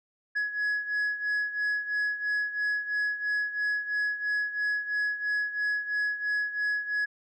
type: beating tone pair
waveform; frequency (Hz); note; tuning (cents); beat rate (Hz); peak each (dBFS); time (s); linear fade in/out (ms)
sine; 1681 / 1684; G#6 / G#6; +20 / +24; 3; -26 / -30; 0.35-7.06; 20
effects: tanh soft clip ceiling -24 dBFS